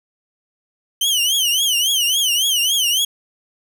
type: tone with vibrato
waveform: sawtooth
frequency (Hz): 3050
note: G7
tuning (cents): -48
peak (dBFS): -12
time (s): 1.01-3.05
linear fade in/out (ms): 5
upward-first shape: triangle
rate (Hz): 3.6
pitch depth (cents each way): 180
effects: none